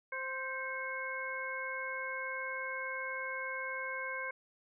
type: harmonic tone with a mistuned harmonic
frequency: 523.3 Hz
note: C5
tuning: in tune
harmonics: 1 / 2 / 3 / 4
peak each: -44 / -43 / -40 / -41 dBFS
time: 0.12-4.31 s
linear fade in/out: 5 ms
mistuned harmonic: 4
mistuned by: +69 cents
effects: none